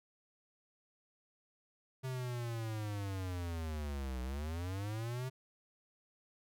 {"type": "linear two-way sweep", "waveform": "square", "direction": "down then up", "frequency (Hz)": [131.8, 61.74, 131.8], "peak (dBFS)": -38, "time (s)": [2.03, 5.3], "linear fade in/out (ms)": 20, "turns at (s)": 4.22, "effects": []}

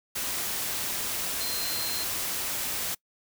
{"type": "tone in noise", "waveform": "sine", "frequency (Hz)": 4148, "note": "C8", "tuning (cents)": -16, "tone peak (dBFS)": -33, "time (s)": [1.4, 2.04], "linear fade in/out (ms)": 10, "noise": "white", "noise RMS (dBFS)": -31, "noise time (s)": [0.15, 2.95], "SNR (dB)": -5, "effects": ["noise-tail reverb RT60 0.1 s tail -24 dB re dry"]}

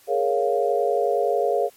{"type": "chord", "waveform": "sine", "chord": "Bb minor seventh", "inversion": "third", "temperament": "equal", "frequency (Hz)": [415.3, 466.2, 554.4, 698.5], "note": ["Ab4", "Bb4", "Db5", "F5"], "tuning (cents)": [0, 0, 0, 0], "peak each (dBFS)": -24, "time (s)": [0.07, 1.7], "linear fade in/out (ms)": 50, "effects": ["white hiss -54 dBFS RMS until 1.76 s", "MP3 64 kbps"]}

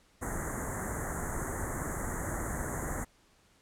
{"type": "band-stop noise", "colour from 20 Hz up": "pink", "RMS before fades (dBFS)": -35, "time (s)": [0.21, 3.05], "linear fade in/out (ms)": 20, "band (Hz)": [2000, 6500], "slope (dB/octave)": 96, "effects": ["pink hiss -65 dBFS RMS until 3.61 s", "low-pass 10000 Hz 12 dB/octave"]}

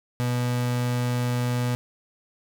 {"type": "tone", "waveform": "35% pulse", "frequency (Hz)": 122.8, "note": "B2", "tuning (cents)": -9, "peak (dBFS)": -21, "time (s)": [0.2, 1.75], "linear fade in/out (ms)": 0, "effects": []}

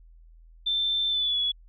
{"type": "tone with pitch glide", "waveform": "sine", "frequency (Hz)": [3553, 3387], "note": ["A7", "G#7"], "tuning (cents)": [16, 33], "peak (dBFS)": -23, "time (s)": [0.66, 1.52], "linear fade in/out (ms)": 10, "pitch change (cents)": -83, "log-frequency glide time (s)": [1.09, 1.39], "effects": ["added 41 Hz sine -49 dBFS peak until 1.68 s"]}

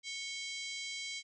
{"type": "harmonic tone with a mistuned harmonic", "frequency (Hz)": 794, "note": "G5", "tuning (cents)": 22, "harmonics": [3, 4, 5, 6, 7, 8, 9, 10], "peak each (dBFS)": [-43, -45, -47, -49, -50, -51, -52, -53], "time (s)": [0.03, 1.23], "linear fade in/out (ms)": 50, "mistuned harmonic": 3, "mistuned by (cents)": -130, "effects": []}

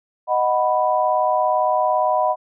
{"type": "chord", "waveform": "sine", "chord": "B major", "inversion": "first", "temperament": "equal", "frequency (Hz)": [622.3, 740, 987.8], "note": ["D#5", "F#5", "B5"], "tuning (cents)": [0, 0, 0], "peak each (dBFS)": -20, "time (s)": [0.27, 2.36], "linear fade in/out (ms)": 50, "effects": []}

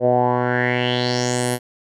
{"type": "tone with low-pass filter sweep", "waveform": "10% pulse", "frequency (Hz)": 123.47, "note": "B2", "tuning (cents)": 0, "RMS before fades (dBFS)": -19, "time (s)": [0, 1.59], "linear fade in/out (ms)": 50, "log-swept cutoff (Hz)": [540, 12000], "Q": 4.8, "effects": []}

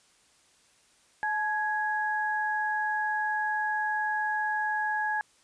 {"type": "tone pair together", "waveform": "sine", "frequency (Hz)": [857, 1661.4], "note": ["A5", "G#6"], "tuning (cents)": [-46, 0], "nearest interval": "major seventh", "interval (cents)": 1146, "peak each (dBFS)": [-29, -29], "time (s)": [1.23, 5.21], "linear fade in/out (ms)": 0, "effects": ["white hiss -63 dBFS RMS until 5.43 s", "resampled to 22050 Hz"]}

